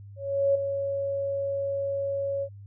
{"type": "tone with ADSR envelope", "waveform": "sine", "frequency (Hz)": 555, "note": "C#5", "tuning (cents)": 2, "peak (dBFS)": -18, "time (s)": [0.16, 2.49], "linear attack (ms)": 390, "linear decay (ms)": 7, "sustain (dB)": -8, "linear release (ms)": 65, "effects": ["added 100 Hz sine -42 dBFS peak until 2.66 s"]}